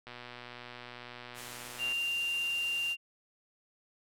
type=click train; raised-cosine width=0.3 ms; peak=-29 dBFS; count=227; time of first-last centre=0.07-1.922 s; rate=122 Hz
type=low-pass noise; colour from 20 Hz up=white; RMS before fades=-48 dBFS; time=1.34-2.96 s; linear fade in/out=50 ms; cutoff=12000 Hz; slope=24 dB/octave
type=tone; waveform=sine; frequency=2784 Hz; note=F7; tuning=6 cents flat; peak=-30 dBFS; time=1.78-2.97 s; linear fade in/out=50 ms
effects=none